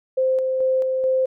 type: tone with tremolo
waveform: sine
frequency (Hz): 521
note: C5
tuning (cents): -7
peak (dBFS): -16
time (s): 0.17-1.26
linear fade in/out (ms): 10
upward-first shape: square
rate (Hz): 2.3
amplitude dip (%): 30
effects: none